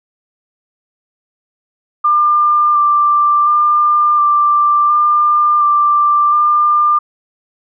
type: tone with vibrato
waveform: sine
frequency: 1189 Hz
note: D6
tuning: 21 cents sharp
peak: -8 dBFS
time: 2.04-6.99 s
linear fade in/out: 10 ms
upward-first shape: square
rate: 0.7 Hz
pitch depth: 13 cents each way
effects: none